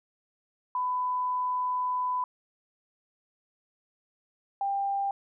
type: tone pair in turn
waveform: sine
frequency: 1000 / 793.7 Hz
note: B5 / G5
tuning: +21 / +21 cents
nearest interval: major third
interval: 400 cents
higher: first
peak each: -26 dBFS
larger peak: neither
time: 0.75-2.24 / 4.61-5.11 s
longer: first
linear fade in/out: 2 ms
effects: none